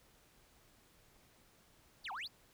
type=exponential two-way sweep; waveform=sine; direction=down then up; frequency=5190 to 721 to 5190 Hz; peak=-38 dBFS; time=2.04-2.28 s; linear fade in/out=20 ms; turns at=2.12 s; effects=tanh soft clip ceiling -40 dBFS + pink hiss -67 dBFS RMS until 2.53 s